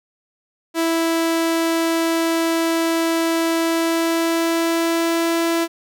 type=tone with pitch glide; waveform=sawtooth; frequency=329.8 to 333.6 Hz; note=E4 to E4; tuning=+1 to +21 cents; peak=-13 dBFS; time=0.74-5.68 s; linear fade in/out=50 ms; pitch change=+20 cents; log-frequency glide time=3.58-5.4 s; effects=none